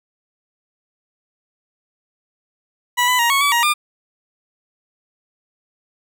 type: tone with pitch steps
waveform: 20% pulse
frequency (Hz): 979 / 999 / 942 / 1104 / 1145 / 945 / 1203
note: B5 / B5 / A#5 / C#6 / D6 / A#5 / D6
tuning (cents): -15 / +20 / +18 / -7 / -44 / +23 / +41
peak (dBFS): -9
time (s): 2.97-3.74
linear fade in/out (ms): 20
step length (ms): 110
effects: none